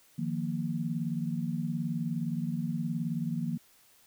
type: chord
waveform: sine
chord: Eb suspended second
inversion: none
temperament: equal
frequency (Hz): 155.56 / 174.61 / 233.1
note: Eb3 / F3 / Bb3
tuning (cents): 0 / 0 / 0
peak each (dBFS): -34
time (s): 0.18-3.58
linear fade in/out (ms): 10
effects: white hiss -62 dBFS RMS until 4.06 s